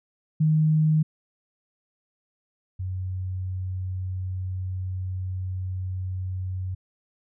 sine tone pair in turn, 155.56 / 92.82 Hz, D#3 / F#2, 0 / +6 cents, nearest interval major sixth, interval 894 cents, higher first, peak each -17 / -27 dBFS, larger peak first, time 0.4-1.03 / 2.79-6.75 s, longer second, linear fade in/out 10 ms, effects none

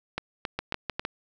two click trains, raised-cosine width 0.3 ms, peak -13 / -13 dBFS, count 4 / 4, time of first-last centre 0.59-1.051 / 0.18-0.995 s, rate 6.51 / 3.68 Hz, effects none

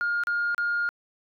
sine tone with dropouts, 1417 Hz, F6, 25 cents sharp, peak -22 dBFS, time 0.01-0.89 s, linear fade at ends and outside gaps 0 ms, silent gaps 0.236-0.271 / 0.546-0.58 s, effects tanh soft clip ceiling -20 dBFS

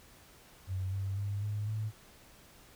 sine tone with pitch steps, 94.1 / 97.42 / 100.85 / 104.41 / 108.09 Hz, F#2 / G2 / G2 / G#2 / A2, +30 / -10 / +50 / +10 / -30 cents, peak -32 dBFS, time 0.67-1.92 s, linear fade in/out 50 ms, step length 250 ms, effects pink hiss -58 dBFS RMS until 2.75 s

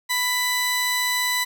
sawtooth tone pair together, 994.5 / 1989 Hz, B5 / B6, +12 / +12 cents, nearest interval octave, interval 1200 cents, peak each -23 / -17 dBFS, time 0.09-1.45 s, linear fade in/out 20 ms, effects none

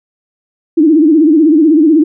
sine tone with vibrato, 311.1 Hz, D#4, in tune, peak -4 dBFS, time 0.77-2.04 s, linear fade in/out 10 ms, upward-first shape sine, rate 16 Hz, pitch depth 130 cents each way, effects none

